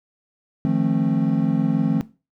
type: chord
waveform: triangle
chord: F dominant seventh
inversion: third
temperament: equal with one note detuned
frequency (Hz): 155.56 / 174.61 / 220 / 266.4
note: Eb3 / F3 / A3 / C4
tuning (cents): 0 / 0 / 0 / +31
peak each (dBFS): -21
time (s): 0.65-2.01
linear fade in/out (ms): 0
effects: noise-tail reverb RT60 0.3 s tail -18 dB re dry